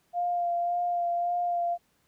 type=tone with vibrato; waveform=sine; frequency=698.5 Hz; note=F5; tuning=in tune; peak=-25 dBFS; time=0.13-1.78 s; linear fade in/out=50 ms; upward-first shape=sine; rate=1.8 Hz; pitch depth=17 cents each way; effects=pink hiss -69 dBFS RMS until 2.07 s + high-pass 60 Hz 12 dB/octave